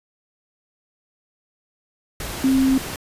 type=tone in noise; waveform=sine; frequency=265.3 Hz; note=C4; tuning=24 cents sharp; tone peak=-14 dBFS; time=2.44-2.78 s; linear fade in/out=2 ms; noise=pink; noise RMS=-30 dBFS; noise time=2.2-2.96 s; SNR=+13 dB; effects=resampled to 32000 Hz